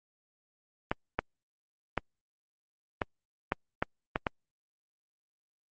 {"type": "clicks", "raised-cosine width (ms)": 0.5, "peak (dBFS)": -12, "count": 8, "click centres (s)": [0.915, 1.19, 1.977, 3.018, 3.521, 3.825, 4.159, 4.268], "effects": ["Opus 32 kbps"]}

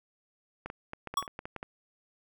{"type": "clicks", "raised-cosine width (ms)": 0.5, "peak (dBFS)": -23, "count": 11, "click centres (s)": [0.66, 0.701, 0.934, 1.073, 1.14, 1.226, 1.278, 1.391, 1.455, 1.563, 1.629]}
{"type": "tone with exponential decay", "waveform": "square", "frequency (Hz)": 1123, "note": "C#6", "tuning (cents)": 22, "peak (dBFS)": -23, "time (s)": [1.17, 1.27], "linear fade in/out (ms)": 5, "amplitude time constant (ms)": 21}
{"effects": []}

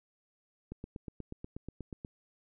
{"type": "click train", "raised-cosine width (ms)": 3, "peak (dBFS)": -28, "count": 12, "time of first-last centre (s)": [0.72, 2.049], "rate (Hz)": 8.28, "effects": []}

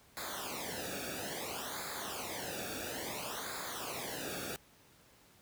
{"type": "noise with flanger", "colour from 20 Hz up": "pink", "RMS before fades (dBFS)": -41, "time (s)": [0.17, 4.56], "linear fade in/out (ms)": 0, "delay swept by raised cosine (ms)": [0.34, 0.99], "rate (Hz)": 0.59, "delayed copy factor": -0.85, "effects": ["pink hiss -63 dBFS RMS until 5.41 s", "high-pass 60 Hz 12 dB/octave"]}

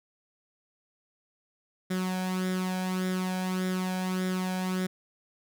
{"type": "tone with flanger", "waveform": "sawtooth", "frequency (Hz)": 185, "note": "F#3", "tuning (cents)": 0, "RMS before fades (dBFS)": -30, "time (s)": [1.9, 4.87], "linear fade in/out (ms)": 10, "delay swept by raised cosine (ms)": [0.55, 1.27], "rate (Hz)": 1.7, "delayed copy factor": 0.6, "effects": []}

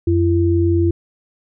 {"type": "tone pair together", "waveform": "sine", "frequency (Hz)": [89.6, 338.3], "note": ["F2", "E4"], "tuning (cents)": [45, 45], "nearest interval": "octave + major seventh", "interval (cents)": 2300, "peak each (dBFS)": -15, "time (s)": [0.07, 0.91], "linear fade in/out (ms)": 5, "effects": []}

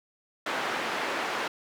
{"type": "band-pass noise", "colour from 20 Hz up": "white", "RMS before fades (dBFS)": -31, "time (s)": [0.46, 1.48], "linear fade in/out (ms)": 5, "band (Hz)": [300, 1800], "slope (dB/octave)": 12, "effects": []}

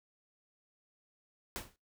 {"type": "noise with exponential decay", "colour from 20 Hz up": "pink", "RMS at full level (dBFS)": -36, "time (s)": [1.56, 1.76], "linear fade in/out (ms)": 0, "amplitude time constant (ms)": 42, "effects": ["noise-tail reverb RT60 0.2 s tail -19 dB re dry"]}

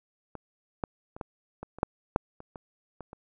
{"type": "clicks", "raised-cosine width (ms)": 1, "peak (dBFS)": [-25, -15, -28, -20, -24, -29, -8, -8, -30, -27, -26, -29], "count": 12, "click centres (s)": [0.353, 0.838, 1.165, 1.212, 1.63, 1.786, 1.831, 2.161, 2.404, 2.558, 3.007, 3.131], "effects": []}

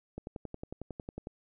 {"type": "click train", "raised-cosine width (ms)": 2, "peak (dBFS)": -26, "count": 13, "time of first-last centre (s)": [0.18, 1.271], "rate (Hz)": 11, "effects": []}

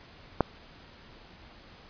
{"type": "click", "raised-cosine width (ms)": 1, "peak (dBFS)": -7, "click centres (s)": 0.407, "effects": ["pink hiss -52 dBFS RMS until 1.89 s", "resampled to 11025 Hz"]}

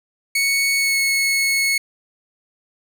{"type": "tone with pitch glide", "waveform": "sawtooth", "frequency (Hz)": [2217, 2193], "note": ["C#7", "C#7"], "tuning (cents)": [0, -19], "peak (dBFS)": -13, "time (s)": [0.35, 1.78], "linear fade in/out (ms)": 5, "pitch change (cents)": -19, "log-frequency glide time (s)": [0.76, 0.98], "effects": []}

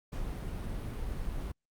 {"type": "noise", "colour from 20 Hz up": "brown", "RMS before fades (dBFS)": -36, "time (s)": [0.12, 1.52], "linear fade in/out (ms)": 10, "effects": ["Opus 48 kbps"]}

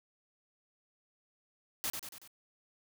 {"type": "noise with echo", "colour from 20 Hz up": "white", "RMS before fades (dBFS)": -35, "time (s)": [1.84, 1.9], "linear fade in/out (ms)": 0, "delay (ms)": 94, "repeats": 4, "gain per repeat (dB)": -5, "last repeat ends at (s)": 2.276, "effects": []}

